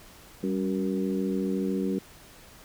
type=harmonic tone with a mistuned harmonic; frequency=94.1 Hz; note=F#2; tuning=30 cents sharp; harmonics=2 / 3 / 4 / 5; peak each=-28 / -31 / -32 / -36 dBFS; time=0.43-1.99 s; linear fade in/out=5 ms; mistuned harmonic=2; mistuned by=+58 cents; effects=pink hiss -51 dBFS RMS until 2.64 s